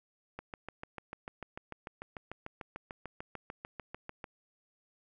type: click train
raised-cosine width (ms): 0.5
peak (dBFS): -26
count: 27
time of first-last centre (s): 0.39-4.242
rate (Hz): 6.75
effects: none